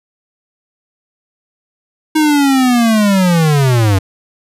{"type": "linear sweep", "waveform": "square", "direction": "down", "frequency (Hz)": [314.5, 92.5], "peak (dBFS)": -9, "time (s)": [2.15, 3.99], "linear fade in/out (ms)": 10, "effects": ["resampled to 32000 Hz"]}